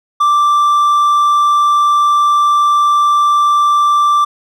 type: tone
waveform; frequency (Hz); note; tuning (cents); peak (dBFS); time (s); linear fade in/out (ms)
triangle; 1174.7; D6; 0; -6; 0.2-4.25; 10
effects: none